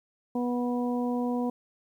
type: harmonic tone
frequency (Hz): 244.5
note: B3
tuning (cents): -17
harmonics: 1 / 2 / 3 / 4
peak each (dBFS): -27 / -33 / -37 / -39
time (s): 0.35-1.5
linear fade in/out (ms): 5
effects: 10-bit